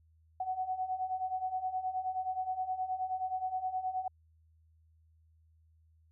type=beating tone pair; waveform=sine; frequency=740 / 749.5 Hz; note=F#5 / F#5; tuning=0 / +22 cents; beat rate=9.5 Hz; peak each=-38 / -34 dBFS; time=0.4-4.08 s; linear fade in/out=5 ms; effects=added 80 Hz sine -63 dBFS peak until 6.11 s